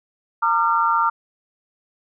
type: tone cluster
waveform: sine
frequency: 919 / 1195 / 1370 Hz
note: A#5 / D6 / F6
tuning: -25 / +30 / -34 cents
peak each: -20 dBFS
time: 0.42-1.1 s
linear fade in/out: 10 ms
effects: none